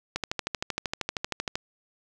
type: click train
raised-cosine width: 0.2 ms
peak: -11 dBFS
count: 19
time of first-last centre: 0.16-1.555 s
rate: 12.9 Hz
effects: none